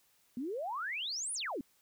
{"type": "exponential two-way sweep", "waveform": "sine", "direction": "up then down", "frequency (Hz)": [231.1, 10350, 231.1], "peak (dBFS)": -35, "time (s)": [0.37, 1.61], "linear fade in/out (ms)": 2, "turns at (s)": 1.33, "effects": ["white hiss -70 dBFS RMS until 1.81 s"]}